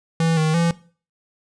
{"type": "tone with pitch steps", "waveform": "square", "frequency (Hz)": [164.1, 156.9, 168.9], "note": ["E3", "D#3", "E3"], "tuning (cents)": [-8, 15, 42], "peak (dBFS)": -17, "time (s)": [0.2, 0.71], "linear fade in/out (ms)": 2, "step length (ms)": 170, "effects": ["noise-tail reverb RT60 0.4 s tail -18 dB re dry", "resampled to 22050 Hz"]}